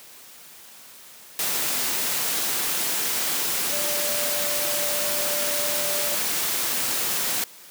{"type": "tone in noise", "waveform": "sine", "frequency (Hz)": 587.3, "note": "D5", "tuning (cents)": 0, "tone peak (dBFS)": -31, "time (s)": [3.72, 6.15], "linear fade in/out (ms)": 2, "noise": "white", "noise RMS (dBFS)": -25, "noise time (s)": [1.39, 7.44], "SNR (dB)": -9, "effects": ["white hiss -46 dBFS RMS until 7.7 s", "high-pass 150 Hz 12 dB/octave"]}